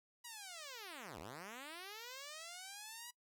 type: linear two-way sweep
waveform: 5% pulse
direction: down then up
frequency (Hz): 979 to 70.5 to 979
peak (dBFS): -37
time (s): 0.24-3.11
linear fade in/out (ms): 10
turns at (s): 1.19
effects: noise-tail reverb RT60 0.1 s tail -21 dB re dry